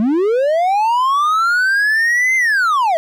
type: linear two-way sweep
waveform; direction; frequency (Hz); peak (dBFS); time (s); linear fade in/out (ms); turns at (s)
triangle; up then down; 204.9 to 2094 to 621; -10; 0-2.97; 0; 2.36
effects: none